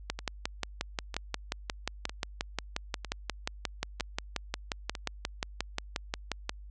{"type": "two click trains", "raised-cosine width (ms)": 0.2, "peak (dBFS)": [-20, -13], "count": [6, 37], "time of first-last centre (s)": [[0.19, 4.952], [0.1, 6.494]], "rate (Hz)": [1.05, 5.63], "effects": ["added 50 Hz sine -44 dBFS peak until 6.7 s", "resampled to 24000 Hz"]}